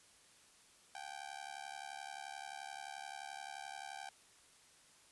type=tone with amplitude modulation; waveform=sawtooth; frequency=781 Hz; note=G5; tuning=7 cents flat; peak=-38 dBFS; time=0.95-4.09 s; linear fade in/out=2 ms; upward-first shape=sine; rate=71.5 Hz; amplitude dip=100%; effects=white hiss -65 dBFS RMS until 5.11 s + resampled to 24000 Hz